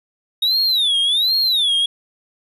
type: tone with vibrato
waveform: triangle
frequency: 3713 Hz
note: A#7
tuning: 8 cents flat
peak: -13 dBFS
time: 0.42-1.86 s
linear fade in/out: 5 ms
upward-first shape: sine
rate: 1.3 Hz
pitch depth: 240 cents each way
effects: resampled to 32000 Hz + 9-bit